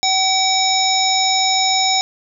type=harmonic tone; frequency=761 Hz; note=F#5; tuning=48 cents sharp; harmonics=1 / 3 / 5 / 7 / 9; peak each=-18 / -23 / -19 / -19 / -23 dBFS; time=0.03-2.01 s; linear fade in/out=0 ms; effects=none